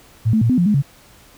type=tone with pitch steps; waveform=sine; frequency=111.6 / 219.7 / 115.2 / 253 / 175.1 / 209.5 / 139.8 Hz; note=A2 / A3 / A#2 / B3 / F3 / G#3 / C#3; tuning=+25 / -2 / -20 / +42 / +5 / +15 / +15 cents; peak=-12 dBFS; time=0.25-0.824 s; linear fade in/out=20 ms; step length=82 ms; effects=pink hiss -48 dBFS RMS until 1.37 s